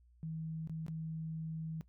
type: tone with dropouts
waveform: sine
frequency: 160 Hz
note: D#3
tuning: 49 cents sharp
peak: -38 dBFS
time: 0.23-1.81 s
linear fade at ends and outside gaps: 0 ms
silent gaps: 0.674-0.696 / 0.865-0.882 s
effects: noise-tail reverb RT60 0.1 s tail -18 dB re dry + added 60 Hz sine -62 dBFS peak until 1.88 s